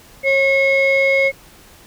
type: tone pair together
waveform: sine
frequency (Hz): 543.5 / 2174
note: C#5 / C#7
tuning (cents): -34 / -34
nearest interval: 2 octaves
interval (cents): 2400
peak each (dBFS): -13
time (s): 0.23-1.32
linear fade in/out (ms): 50
effects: tanh soft clip ceiling -8 dBFS + pink hiss -45 dBFS RMS until 1.86 s